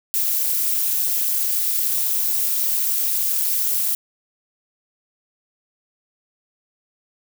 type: noise with amplitude modulation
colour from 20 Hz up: violet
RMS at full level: -17 dBFS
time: 0.14-3.95 s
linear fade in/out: 0 ms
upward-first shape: sine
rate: 264 Hz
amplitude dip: 85%
effects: none